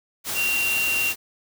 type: tone in noise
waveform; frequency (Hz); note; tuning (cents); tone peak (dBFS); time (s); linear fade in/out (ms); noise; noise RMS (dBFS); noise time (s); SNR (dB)
sine; 2758; F7; -22; -21; 0.34-1.14; 50; white; -28; 0.24-1.16; +4
effects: none